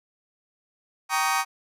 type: chord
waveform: 30% pulse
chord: Eb dominant seventh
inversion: first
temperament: just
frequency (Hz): 777.8 / 933.4 / 1120.1 / 1244.5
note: G5 / Bb5 / Db6 / Eb6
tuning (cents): -14 / +2 / +18 / 0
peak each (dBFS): -25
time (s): 1.09-1.45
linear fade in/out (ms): 50
effects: resampled to 32000 Hz